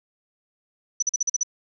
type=tone bursts; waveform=sine; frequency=5960 Hz; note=F#8; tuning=12 cents sharp; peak=-19 dBFS; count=7; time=1-1.433 s; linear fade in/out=5 ms; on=25 ms; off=43 ms; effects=none